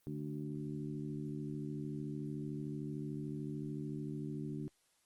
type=harmonic tone with a mistuned harmonic; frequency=73.5 Hz; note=D2; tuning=2 cents sharp; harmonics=2 / 3 / 4 / 5; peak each=-42 / -45 / -44 / -49 dBFS; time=0.07-4.68 s; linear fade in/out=0 ms; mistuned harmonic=5; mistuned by=+29 cents; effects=white hiss -74 dBFS RMS until 5.05 s + Opus 24 kbps